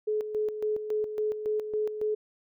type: tone with tremolo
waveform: sine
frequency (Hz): 426.9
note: G#4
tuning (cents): +48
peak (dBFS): -25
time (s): 0.07-2.15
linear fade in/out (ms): 10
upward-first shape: square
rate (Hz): 3.6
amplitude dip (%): 60
effects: none